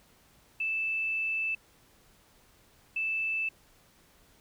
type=tone pair in turn; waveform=sine; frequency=2637 / 2637 Hz; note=E7 / E7; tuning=0 / 0 cents; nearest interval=unison; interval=0 cents; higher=neither; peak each=-28 / -28 dBFS; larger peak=neither; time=0.6-1.55 / 2.96-3.49 s; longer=first; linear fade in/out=5 ms; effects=pink hiss -62 dBFS RMS until 4.4 s